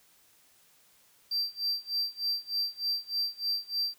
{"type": "tone with tremolo", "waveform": "triangle", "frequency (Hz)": 4699, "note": "D8", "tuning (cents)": 0, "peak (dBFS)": -25, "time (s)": [1.31, 3.94], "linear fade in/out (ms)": 5, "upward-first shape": "sine", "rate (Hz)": 3.3, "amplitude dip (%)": 95, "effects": ["white hiss -63 dBFS RMS until 3.98 s"]}